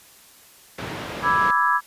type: band-pass noise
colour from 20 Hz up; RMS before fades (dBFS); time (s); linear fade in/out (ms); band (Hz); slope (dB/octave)
pink; -32; 0.78-1.51; 5; 120 to 3100; 12
type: chord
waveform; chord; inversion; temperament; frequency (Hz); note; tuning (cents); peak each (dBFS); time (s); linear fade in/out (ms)
sine; E dominant seventh; second; equal; 987.8 / 1174.7 / 1318.5 / 1661.2; B5 / D6 / E6 / G#6; 0 / 0 / 0 / 0; -21 / -22 / -24 / -22; 1.22-1.81; 50
effects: white hiss -50 dBFS RMS until 1.86 s + resampled to 32000 Hz